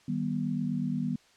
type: chord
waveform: sine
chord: Eb augmented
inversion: none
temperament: just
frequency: 155.56 / 194.45 / 243.1 Hz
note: Eb3 / G3 / B3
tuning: 0 / -14 / -27 cents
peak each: -33 / -33 / -31 dBFS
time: 0.08-1.16 s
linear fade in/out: 5 ms
effects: white hiss -61 dBFS RMS until 1.36 s + low-pass 6000 Hz 12 dB/octave